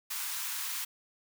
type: high-pass noise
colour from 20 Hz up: white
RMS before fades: -36 dBFS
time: 0.1-0.85 s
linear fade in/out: 10 ms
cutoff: 880 Hz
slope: 48 dB/octave
effects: none